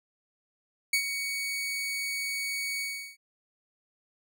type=tone with ADSR envelope; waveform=sawtooth; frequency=2239 Hz; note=C#7; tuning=17 cents sharp; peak=-18 dBFS; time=0.93-3.17 s; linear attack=5 ms; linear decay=82 ms; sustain=-9 dB; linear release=360 ms; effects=none